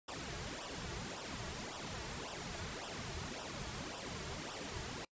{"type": "noise with flanger", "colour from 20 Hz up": "pink", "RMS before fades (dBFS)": -44, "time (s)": [0.08, 5.05], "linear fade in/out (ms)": 5, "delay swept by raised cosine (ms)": [0.45, 3.95], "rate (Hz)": 1.8, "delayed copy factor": -0.8, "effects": ["noise-tail reverb RT60 0.1 s tail -25 dB re dry", "resampled to 16000 Hz"]}